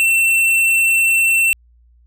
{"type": "tone with tanh clipping", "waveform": "sine", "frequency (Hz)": 2695, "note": "E7", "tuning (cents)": 38, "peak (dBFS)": -13, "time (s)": [0, 1.53], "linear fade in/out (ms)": 0, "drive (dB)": 14, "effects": ["added 59 Hz sine -48 dBFS peak until 2.06 s"]}